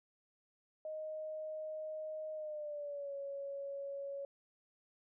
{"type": "tone with pitch glide", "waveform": "sine", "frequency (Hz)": [622.3, 557.6], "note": ["D#5", "C#5"], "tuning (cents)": [0, 10], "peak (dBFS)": -40, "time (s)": [0.85, 4.25], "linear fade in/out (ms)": 2, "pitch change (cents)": -190, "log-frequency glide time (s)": [2.34, 3.14], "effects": []}